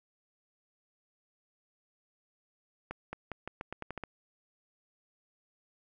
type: accelerating click train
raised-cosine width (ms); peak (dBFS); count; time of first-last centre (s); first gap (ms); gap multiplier
0.5; -23; 10; 2.91-4.037; 220; 0.85
effects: none